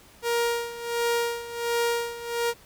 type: tone with tremolo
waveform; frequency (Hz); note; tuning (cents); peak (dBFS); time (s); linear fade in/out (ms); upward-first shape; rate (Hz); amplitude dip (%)
sawtooth; 470.5; A#4; +16; -18; 0.22-2.54; 50; sine; 1.4; 80
effects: pink hiss -53 dBFS RMS until 2.65 s